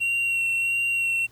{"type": "tone with vibrato", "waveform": "triangle", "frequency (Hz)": 2739, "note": "F7", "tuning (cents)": -34, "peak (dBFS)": -20, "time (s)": [0, 1.27], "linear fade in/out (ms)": 20, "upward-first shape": "sine", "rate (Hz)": 1.5, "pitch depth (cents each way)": 15, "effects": ["added 115 Hz sine -54 dBFS peak until 1.31 s", "pink hiss -58 dBFS RMS until 1.31 s"]}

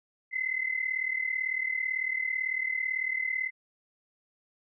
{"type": "tone pair together", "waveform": "sine", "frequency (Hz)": [2036, 2074], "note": ["C7", "C7"], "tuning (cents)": [-48, -16], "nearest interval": "unison", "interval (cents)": 32, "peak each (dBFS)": [-30, -32], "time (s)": [0.31, 3.51], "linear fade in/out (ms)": 50, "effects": []}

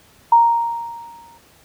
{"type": "tone with exponential decay", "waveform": "sine", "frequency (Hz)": 932.3, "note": "A#5", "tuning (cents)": 0, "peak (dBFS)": -6, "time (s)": [0.32, 1.38], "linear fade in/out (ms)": 5, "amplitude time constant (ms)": 230, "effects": ["pink hiss -51 dBFS RMS until 1.64 s", "high-pass 60 Hz 12 dB/octave"]}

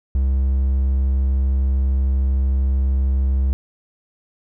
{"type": "tone", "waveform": "triangle", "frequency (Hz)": 66.5, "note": "C2", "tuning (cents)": 29, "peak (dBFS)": -13, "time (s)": [0.15, 3.53], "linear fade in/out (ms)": 0, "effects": []}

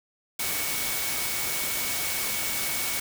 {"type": "tone in noise", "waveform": "sine", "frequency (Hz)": 2233, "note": "C#7", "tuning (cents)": 12, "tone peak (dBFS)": -36, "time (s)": [0.39, 3], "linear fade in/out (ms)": 5, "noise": "white", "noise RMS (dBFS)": -29, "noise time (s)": [0.39, 3], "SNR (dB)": -10, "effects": []}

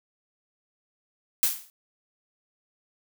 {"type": "noise with exponential decay", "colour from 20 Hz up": "blue", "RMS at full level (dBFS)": -19, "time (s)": [1.43, 1.7], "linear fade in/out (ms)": 0, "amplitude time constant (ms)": 58, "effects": []}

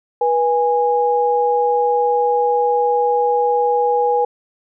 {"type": "tone pair together", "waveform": "sine", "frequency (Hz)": [486.2, 825], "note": ["B4", "G#5"], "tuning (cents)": [-27, -12], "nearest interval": "major sixth", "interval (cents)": 915, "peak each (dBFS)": -16, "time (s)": [0.21, 4.25], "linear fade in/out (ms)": 5, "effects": []}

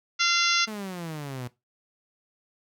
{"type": "harmonic tone", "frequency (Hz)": 689, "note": "F5", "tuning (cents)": -24, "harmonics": [2, 3, 4, 5, 6, 7, 8, 9], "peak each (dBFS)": [-25, -27, -28, -29, -30, -30, -31, -32], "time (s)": [0.19, 0.66], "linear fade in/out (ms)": 20}
{"type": "exponential sweep", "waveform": "sawtooth", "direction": "down", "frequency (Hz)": [222.4, 120.1], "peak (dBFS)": -29, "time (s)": [0.67, 1.48], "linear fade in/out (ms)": 10}
{"effects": ["noise-tail reverb RT60 0.2 s tail -17 dB re dry"]}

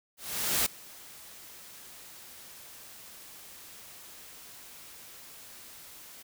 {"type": "noise with ADSR envelope", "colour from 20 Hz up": "white", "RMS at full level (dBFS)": -26, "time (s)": [0.17, 6.23], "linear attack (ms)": 490, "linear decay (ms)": 5, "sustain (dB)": -23, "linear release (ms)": 13, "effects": []}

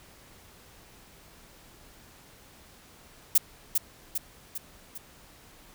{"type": "noise with echo", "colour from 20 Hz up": "violet", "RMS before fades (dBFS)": -19, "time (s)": [3.35, 3.38], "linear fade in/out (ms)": 5, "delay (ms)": 400, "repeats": 4, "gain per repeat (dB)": -5, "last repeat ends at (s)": 4.98, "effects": ["pink hiss -54 dBFS RMS until 5.74 s"]}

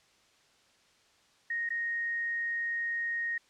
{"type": "tone with dropouts", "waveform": "sine", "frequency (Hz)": 1864.7, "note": "A#6", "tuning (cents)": 0, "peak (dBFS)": -30, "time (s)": [1.5, 3.38], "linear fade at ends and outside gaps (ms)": 5, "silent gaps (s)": [1.691, 1.703], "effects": ["white hiss -65 dBFS RMS until 3.49 s", "low-pass 6000 Hz 12 dB/octave"]}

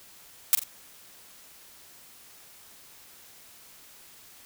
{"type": "noise with echo", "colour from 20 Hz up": "blue", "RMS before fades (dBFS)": -18, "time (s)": [0.53, 0.55], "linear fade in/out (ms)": 0, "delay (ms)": 43, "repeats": 2, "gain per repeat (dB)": -9, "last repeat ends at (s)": 0.636, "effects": ["white hiss -52 dBFS RMS until 4.45 s"]}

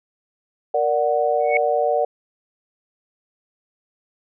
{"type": "chord", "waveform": "sine", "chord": "Bb augmented", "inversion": "none", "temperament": "equal", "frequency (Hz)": [466.2, 587.3, 740], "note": ["Bb4", "D5", "F#5"], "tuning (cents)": [0, 0, 0], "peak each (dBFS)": [-22, -20, -21], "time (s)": [0.74, 2.05], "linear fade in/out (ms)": 5}
{"type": "tone with exponential growth", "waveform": "sine", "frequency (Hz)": 2217, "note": "C#7", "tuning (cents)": 0, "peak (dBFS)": -14, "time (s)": [1.4, 1.57], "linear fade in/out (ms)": 2, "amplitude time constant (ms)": 35}
{"effects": []}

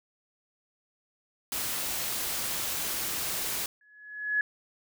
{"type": "noise", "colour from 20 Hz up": "white", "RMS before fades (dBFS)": -32, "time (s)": [1.52, 3.66], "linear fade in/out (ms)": 2}
{"type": "tone with exponential growth", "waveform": "sine", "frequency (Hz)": 1694, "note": "G#6", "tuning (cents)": 34, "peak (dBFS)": -21, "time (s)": [3.81, 4.41], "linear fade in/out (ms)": 2, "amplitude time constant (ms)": 130}
{"effects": []}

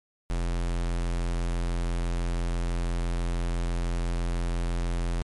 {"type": "tone", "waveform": "square", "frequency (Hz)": 43.02, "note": "F1", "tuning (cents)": -25, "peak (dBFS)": -26, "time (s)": [0.3, 5.22], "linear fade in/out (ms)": 0, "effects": ["MP3 48 kbps"]}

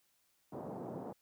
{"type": "band-pass noise", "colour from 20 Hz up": "pink", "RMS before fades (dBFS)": -44, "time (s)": [0.52, 1.13], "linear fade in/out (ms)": 10, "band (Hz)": [150, 850], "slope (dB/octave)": 24, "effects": ["white hiss -75 dBFS RMS until 1.21 s"]}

